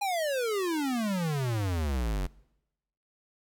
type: exponential sweep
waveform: square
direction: down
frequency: 830.6 to 43.65 Hz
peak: -28 dBFS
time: 0.01-2.27 s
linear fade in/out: 10 ms
effects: noise-tail reverb RT60 0.9 s tail -23 dB re dry